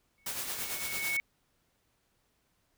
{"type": "tone with exponential growth", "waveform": "sine", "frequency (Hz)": 2217, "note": "C#7", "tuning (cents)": 0, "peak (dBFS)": -27, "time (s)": [0.18, 1.2], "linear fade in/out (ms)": 0, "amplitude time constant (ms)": 220}
{"type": "noise with tremolo", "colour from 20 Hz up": "white", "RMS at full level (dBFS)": -35, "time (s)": [0.26, 1.17], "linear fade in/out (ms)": 5, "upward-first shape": "sine", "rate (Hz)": 9, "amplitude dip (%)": 45}
{"effects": ["pink hiss -74 dBFS RMS until 2.77 s"]}